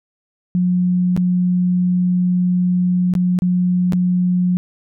sine tone with dropouts, 179.9 Hz, F#3, 48 cents flat, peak -13 dBFS, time 0.55-4.57 s, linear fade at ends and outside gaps 0 ms, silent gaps 1.165-1.175 / 3.138-3.152 / 3.389-3.421 / 3.923-3.933 s, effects none

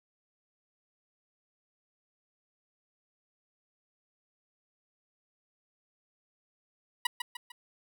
15% pulse tone with echo, 971 Hz, B5, 30 cents flat, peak -18 dBFS, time 7.05-7.07 s, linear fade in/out 5 ms, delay 150 ms, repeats 3, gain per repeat -7 dB, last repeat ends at 7.52 s, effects none

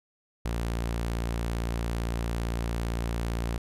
sawtooth tone, 57.7 Hz, A#1, 17 cents flat, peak -24 dBFS, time 0.45-3.58 s, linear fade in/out 5 ms, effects resampled to 32000 Hz

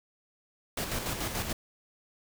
pink noise with tremolo, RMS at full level -32 dBFS, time 0.77-1.53 s, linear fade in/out 5 ms, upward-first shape square, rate 6.9 Hz, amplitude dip 45%, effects none

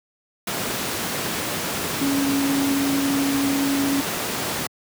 sine tone in noise, 277.2 Hz, C#4, in tune, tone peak -19 dBFS, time 2.01-4.01 s, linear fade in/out 5 ms, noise pink, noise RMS -25 dBFS, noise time 0.47-4.67 s, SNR +3 dB, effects high-pass 150 Hz 12 dB/octave

